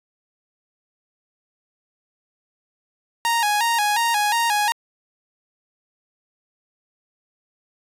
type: tone with vibrato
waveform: sawtooth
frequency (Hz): 880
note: A5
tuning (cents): 0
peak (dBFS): -14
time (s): 3.25-4.72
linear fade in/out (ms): 0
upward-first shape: square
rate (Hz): 2.8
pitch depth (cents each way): 97
effects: resampled to 32000 Hz